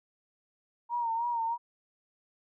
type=tone with vibrato; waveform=sine; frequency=932.3 Hz; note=A#5; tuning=in tune; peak=-28 dBFS; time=0.89-1.58 s; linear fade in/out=50 ms; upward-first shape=sine; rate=3.2 Hz; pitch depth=55 cents each way; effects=none